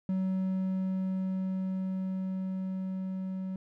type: tone with level ramp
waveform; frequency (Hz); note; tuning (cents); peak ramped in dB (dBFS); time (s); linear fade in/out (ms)
triangle; 188.4; F#3; +32; -25 to -31; 0.09-3.56; 2
effects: none